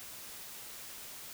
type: silence
effects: white hiss -47 dBFS RMS until 1.33 s